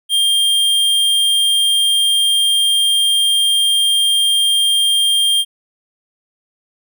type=tone; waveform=square; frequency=3200 Hz; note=G7; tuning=35 cents sharp; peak=-12 dBFS; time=0.09-5.45 s; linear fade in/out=50 ms; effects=none